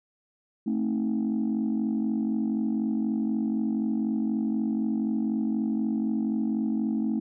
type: chord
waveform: sine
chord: A diminished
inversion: none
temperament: just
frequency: 220 / 264 / 316.8 Hz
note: A3 / C4 / Eb4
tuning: 0 / +16 / +31 cents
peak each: -25 / -29 / -30 dBFS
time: 0.66-7.2 s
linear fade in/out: 10 ms
effects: tanh soft clip ceiling -19 dBFS